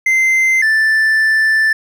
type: tone pair in turn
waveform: triangle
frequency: 2076 / 1764 Hz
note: C7 / A6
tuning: -14 / +4 cents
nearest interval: minor third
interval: 282 cents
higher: first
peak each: -8 dBFS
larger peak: neither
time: 0.06-0.62 / 0.62-1.73 s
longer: second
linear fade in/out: 5 ms
effects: none